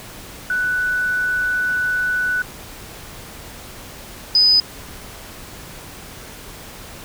sine tone pair in turn, 1486 / 4998 Hz, F#6 / D#8, +7 / +7 cents, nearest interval octave + major sixth, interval 2100 cents, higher second, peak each -17 / -10 dBFS, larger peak second, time 0.5-2.42 / 4.35-4.6 s, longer first, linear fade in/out 2 ms, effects pink hiss -37 dBFS RMS until 7.04 s

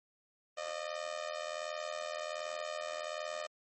sawtooth tone with amplitude modulation, 610 Hz, D#5, 34 cents flat, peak -30 dBFS, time 0.57-3.47 s, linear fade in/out 10 ms, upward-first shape sine, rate 81.3 Hz, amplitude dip 85%, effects MP3 32 kbps

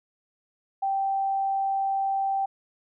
sine tone, 781 Hz, G5, 7 cents flat, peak -23 dBFS, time 0.82-2.46 s, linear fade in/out 10 ms, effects none

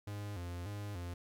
45% pulse tone with vibrato, 94.8 Hz, F#2, 43 cents sharp, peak -40 dBFS, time 0.07-1.14 s, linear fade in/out 5 ms, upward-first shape square, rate 1.7 Hz, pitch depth 140 cents each way, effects 13-bit

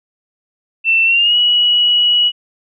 sine tone with pitch glide, 2680 to 2923 Hz, E7 to F#7, +28 to -22 cents, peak -9 dBFS, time 0.84-2.32 s, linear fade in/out 50 ms, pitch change +150 cents, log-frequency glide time 1.05-1.36 s, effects none

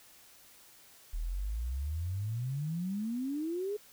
sine exponential sweep, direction up, 37.34 to 426.7 Hz, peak -32 dBFS, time 1.13-3.77 s, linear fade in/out 10 ms, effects white hiss -58 dBFS RMS until 3.92 s

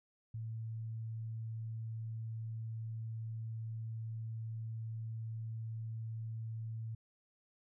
sine tone, 112.2 Hz, A2, 34 cents sharp, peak -39 dBFS, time 0.34-6.95 s, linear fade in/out 5 ms, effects none

